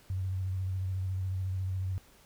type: tone with vibrato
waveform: sine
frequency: 93.9 Hz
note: F#2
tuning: 26 cents sharp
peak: -30 dBFS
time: 0.1-1.98 s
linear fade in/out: 0 ms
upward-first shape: sine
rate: 14 Hz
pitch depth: 30 cents each way
effects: pink hiss -60 dBFS RMS until 2.25 s